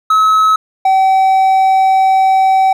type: tone pair in turn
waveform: triangle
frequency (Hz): 1287 / 765.3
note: E6 / G5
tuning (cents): -42 / -42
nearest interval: major sixth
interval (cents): 900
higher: first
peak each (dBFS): -5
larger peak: neither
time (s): 0.1-0.56 / 0.85-2.73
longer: second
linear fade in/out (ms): 5
effects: none